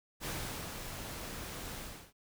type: noise with ADSR envelope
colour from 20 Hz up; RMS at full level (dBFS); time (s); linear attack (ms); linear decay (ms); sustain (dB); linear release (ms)
pink; -38; 0.2-2.13; 53; 450; -5; 340
effects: none